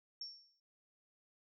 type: tone with exponential decay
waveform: sine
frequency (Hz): 5470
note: F8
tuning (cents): -37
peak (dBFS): -40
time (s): 0.21-0.6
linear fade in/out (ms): 2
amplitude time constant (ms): 83
effects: none